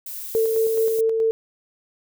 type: noise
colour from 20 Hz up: violet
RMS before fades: -33 dBFS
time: 0.06-1.01 s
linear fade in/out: 5 ms
type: tone with tremolo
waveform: sine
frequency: 448.1 Hz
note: A4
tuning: 32 cents sharp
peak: -16 dBFS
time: 0.35-1.31 s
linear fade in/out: 0 ms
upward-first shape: square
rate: 4.7 Hz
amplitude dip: 30%
effects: none